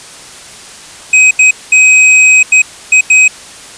square tone bursts at uneven times, 2526 Hz, D#7, 26 cents sharp, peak -3 dBFS, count 6, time 1.13-1.31 / 1.39-1.51 / 1.72-2.43 / 2.52-2.62 / 2.92-3.01 / 3.1-3.28 s, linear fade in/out 5 ms, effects white hiss -31 dBFS RMS until 3.77 s + resampled to 22050 Hz

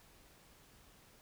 silence, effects pink hiss -63 dBFS RMS until 1.21 s

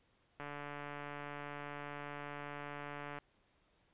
click train, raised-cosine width 0.5 ms, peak -30 dBFS, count 405, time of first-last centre 0.4-3.186 s, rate 145 Hz, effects pink hiss -73 dBFS RMS until 3.93 s + resampled to 8000 Hz

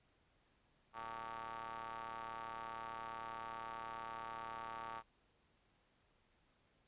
sawtooth ring-modulated tone, 115.3 Hz, A#2, 19 cents flat, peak -38 dBFS, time 0.93-5.03 s, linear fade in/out 50 ms, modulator 1020 Hz, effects pink hiss -75 dBFS RMS until 6.87 s + resampled to 8000 Hz

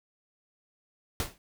pink noise with exponential decay, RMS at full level -27 dBFS, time 1.2-1.38 s, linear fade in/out 1 ms, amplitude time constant 38 ms, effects none

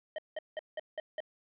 square tone bursts, 622.3 Hz, D#5, in tune, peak -35 dBFS, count 6, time 0.16-1.204 s, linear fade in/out 2 ms, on 24 ms, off 180 ms, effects resampled to 8000 Hz + 11-bit

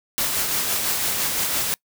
white noise with tremolo, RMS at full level -22 dBFS, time 0.18-1.74 s, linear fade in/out 0 ms, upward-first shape sine, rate 5.9 Hz, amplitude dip 30%, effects noise-tail reverb RT60 0.1 s tail -25 dB re dry

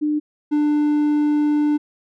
sine / triangle tone pair in turn, 300 / 297.1 Hz, D4 / D4, +37 / +20 cents, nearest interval unison, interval 17 cents, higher first, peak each -17 / -13 dBFS, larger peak second, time 0.01-0.2 / 0.51-1.78 s, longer second, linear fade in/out 20 ms, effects none

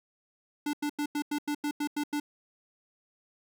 square tone bursts, 293.7 Hz, D4, in tune, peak -29 dBFS, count 10, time 0.66-2.2 s, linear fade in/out 5 ms, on 73 ms, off 90 ms, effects none

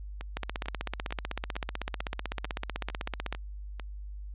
two click trains, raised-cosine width 0.3 ms, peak -23 / -16 dBFS, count 9 / 48, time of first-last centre 0.21-3.797 / 0.37-3.326 s, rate 2.23 / 15.9 Hz, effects added 50 Hz sine -38 dBFS peak until 4.34 s + resampled to 8000 Hz

